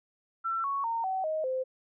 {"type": "tone with pitch steps", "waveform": "sine", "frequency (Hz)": [1344, 1110.7, 918, 758.7, 627, 518.2], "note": ["E6", "C#6", "A#5", "F#5", "D#5", "C5"], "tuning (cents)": [33, 3, -27, 43, 13, -17], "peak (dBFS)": -28, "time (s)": [0.44, 1.64], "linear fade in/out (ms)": 20, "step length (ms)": 200, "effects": []}